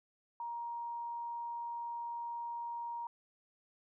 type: tone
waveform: sine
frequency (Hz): 941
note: A#5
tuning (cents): +16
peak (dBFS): -38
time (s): 0.4-3.07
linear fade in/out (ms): 2
effects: none